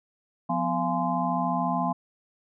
sine tone cluster, 176 / 249.8 / 689 / 838 / 1035 Hz, F3 / B3 / F5 / G#5 / C6, +14 / +20 / -24 / +15 / -19 cents, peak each -30 dBFS, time 0.49-1.93 s, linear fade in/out 10 ms, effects none

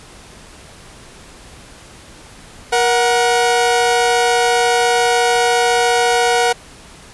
sawtooth tone pair together, 473.4 / 737.2 Hz, A#4 / F#5, +27 / -7 cents, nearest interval minor sixth, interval 766 cents, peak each -11 dBFS, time 2.72-6.53 s, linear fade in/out 10 ms, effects pink hiss -40 dBFS RMS until 7.13 s + resampled to 24000 Hz

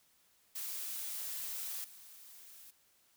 blue noise with level steps, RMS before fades -41 / -55 dBFS, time 0.55-2.71 s, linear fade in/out 10 ms, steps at 1.84 s, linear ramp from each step 5 ms, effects white hiss -70 dBFS RMS until 3.16 s

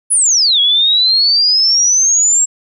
sine exponential two-way sweep, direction down then up, 10548 to 3300 to 7630 Hz, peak -8 dBFS, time 0.1-2.46 s, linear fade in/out 20 ms, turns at 0.6 s, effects none

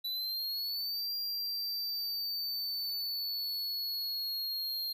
square linear two-way sweep, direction up then down, 3951 to 4765 to 4211 Hz, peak -34 dBFS, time 0.04-4.93 s, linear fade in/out 10 ms, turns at 1.15 s, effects none

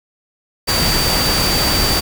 sine tone in noise, 4635 Hz, D8, 24 cents flat, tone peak -18 dBFS, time 0.67-2.01 s, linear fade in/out 20 ms, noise pink, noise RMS -17 dBFS, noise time 0.67-2.01 s, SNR -4 dB, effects none

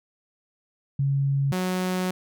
sine / sawtooth tone pair in turn, 138.59 / 183.84 Hz, C#3 / F#3, 0 / -11 cents, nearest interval perfect fourth, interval 489 cents, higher second, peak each -20 / -20 dBFS, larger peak neither, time 0.99-1.52 / 1.52-2.11 s, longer second, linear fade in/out 5 ms, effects none

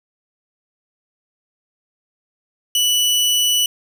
sawtooth tone, 2960 Hz, F#7, in tune, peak -11 dBFS, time 2.75-3.66 s, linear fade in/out 2 ms, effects none

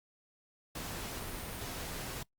pink noise, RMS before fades -41 dBFS, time 0.75-2.23 s, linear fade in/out 5 ms, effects noise-tail reverb RT60 0.1 s tail -22 dB re dry + Opus 48 kbps

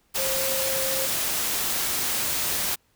sine tone in noise, 533 Hz, C5, 32 cents sharp, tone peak -29 dBFS, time 0.17-1.07 s, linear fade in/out 20 ms, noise white, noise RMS -26 dBFS, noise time 0.14-2.76 s, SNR -6 dB, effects pink hiss -66 dBFS RMS until 2.95 s

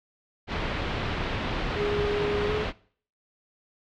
pink low-pass noise, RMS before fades -30 dBFS, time 0.47-2.73 s, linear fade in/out 50 ms, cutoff 3600 Hz, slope 24 dB/octave
triangle tone with pitch glide, 412.5 to 425.6 Hz, G#4 to G#4, -12 to +42 cents, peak -24 dBFS, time 1.75-2.66 s, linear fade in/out 50 ms, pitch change +54 cents, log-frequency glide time 2.46-2.53 s
effects noise-tail reverb RT60 0.5 s tail -21 dB re dry

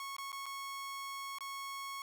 sawtooth tone with dropouts, 1100 Hz, C#6, 14 cents flat, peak -37 dBFS, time 0-2.02 s, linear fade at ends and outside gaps 1 ms, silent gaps 0.166-0.183 / 0.319-0.328 / 0.458-0.463 / 1.385-1.407 s, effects none

